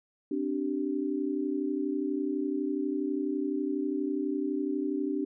sine chord, C suspended second, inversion none, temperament equal with one note detuned, 261.6 / 293.7 / 386.8 Hz, C4 / D4 / G4, 0 / 0 / -23 cents, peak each -34 / -30 / -34 dBFS, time 0.31-5.25 s, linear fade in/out 5 ms, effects none

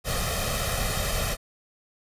pink noise with comb filter, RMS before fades -27 dBFS, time 0.04-1.37 s, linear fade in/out 50 ms, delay 1.6 ms, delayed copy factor +0.85, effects resampled to 32000 Hz

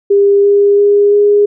sine tone with pitch steps, 401.4 / 404.7 / 407.9 / 411.3 Hz, G4 / G#4 / G#4 / G#4, +41 / -45 / -31 / -17 cents, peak -5 dBFS, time 0.1-1.46 s, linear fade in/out 10 ms, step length 340 ms, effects none

